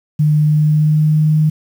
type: tone with pitch glide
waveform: sine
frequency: 151.2 to 154.38 Hz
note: D#3 to D#3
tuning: -49 to -13 cents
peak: -9 dBFS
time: 0.19-1.5 s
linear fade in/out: 10 ms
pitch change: +36 cents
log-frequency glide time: 0.38-1.37 s
effects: 7-bit